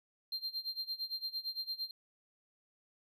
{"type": "tone with tremolo", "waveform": "triangle", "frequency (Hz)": 4175, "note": "C8", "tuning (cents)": -5, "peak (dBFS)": -33, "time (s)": [0.32, 1.91], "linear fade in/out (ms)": 2, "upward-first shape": "sine", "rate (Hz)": 8.8, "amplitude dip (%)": 90, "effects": []}